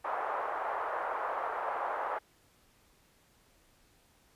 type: band-pass noise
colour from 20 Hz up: white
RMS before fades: -35 dBFS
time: 0.04-2.19 s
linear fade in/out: 10 ms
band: 550 to 1200 Hz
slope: 24 dB/octave
effects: pink hiss -66 dBFS RMS until 4.35 s + resampled to 32000 Hz